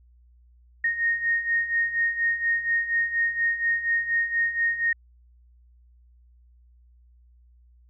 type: beating tone pair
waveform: sine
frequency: 1853 / 1857.2 Hz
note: A#6 / A#6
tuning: -11 / -7 cents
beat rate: 4.2 Hz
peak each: -28 / -23 dBFS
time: 0.84-4.93 s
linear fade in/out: 5 ms
effects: added 60 Hz sine -53 dBFS peak until 7.89 s